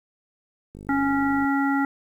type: click train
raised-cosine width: 3 ms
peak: -28 dBFS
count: 36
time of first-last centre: 0.75-1.444 s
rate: 50.4 Hz
type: harmonic tone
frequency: 277.2 Hz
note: C#4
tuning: in tune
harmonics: 1 / 3 / 5 / 7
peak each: -21 / -27 / -28 / -32 dBFS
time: 0.89-1.85 s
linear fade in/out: 2 ms
effects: 9-bit